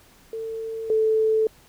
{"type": "tone pair in turn", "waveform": "sine", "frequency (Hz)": [447.9, 438.7], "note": ["A4", "A4"], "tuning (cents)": [31, -5], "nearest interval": "unison", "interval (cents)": 36, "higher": "first", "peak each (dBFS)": [-28, -17], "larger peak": "second", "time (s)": [[0.33, 0.9], [0.9, 1.47]], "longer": "neither", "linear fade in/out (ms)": 2, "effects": ["pink hiss -54 dBFS RMS until 1.68 s"]}